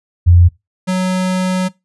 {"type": "tone pair in turn", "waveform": ["sine", "square"], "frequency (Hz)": [87.31, 185], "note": ["F2", "F#3"], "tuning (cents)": [0, 0], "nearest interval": "octave + minor second", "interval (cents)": 1300, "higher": "second", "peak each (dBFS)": [-4, -14], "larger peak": "first", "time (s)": [[0.26, 0.49], [0.87, 1.69]], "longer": "second", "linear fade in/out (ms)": 20, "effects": ["noise-tail reverb RT60 0.2 s tail -21 dB re dry", "resampled to 24000 Hz"]}